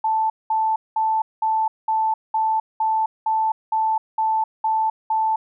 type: tone bursts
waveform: sine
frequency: 880 Hz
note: A5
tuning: in tune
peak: -17 dBFS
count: 12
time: 0.04-5.36 s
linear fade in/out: 5 ms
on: 260 ms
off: 200 ms
effects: none